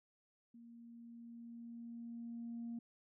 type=tone with level ramp; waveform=sine; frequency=233.8 Hz; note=A#3; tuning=5 cents sharp; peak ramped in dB=-55 to -40 dBFS; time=0.54-2.79 s; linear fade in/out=5 ms; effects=tanh soft clip ceiling -38 dBFS